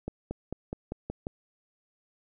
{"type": "accelerating click train", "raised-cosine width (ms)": 2, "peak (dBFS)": -20, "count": 7, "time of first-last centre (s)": [0.08, 1.269], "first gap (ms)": 230, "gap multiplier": 0.94, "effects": []}